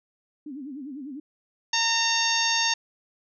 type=tone with vibrato; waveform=sine; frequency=277.4 Hz; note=C#4; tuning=1 cent sharp; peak=-34 dBFS; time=0.46-1.2 s; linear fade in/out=5 ms; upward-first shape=sine; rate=10 Hz; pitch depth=170 cents each way
type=harmonic tone; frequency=915 Hz; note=A#5; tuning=32 cents flat; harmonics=1 / 2 / 3 / 4 / 5 / 6 / 7; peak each=-29 / -29 / -29 / -29 / -29 / -29 / -29 dBFS; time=1.73-2.74 s; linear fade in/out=5 ms
effects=none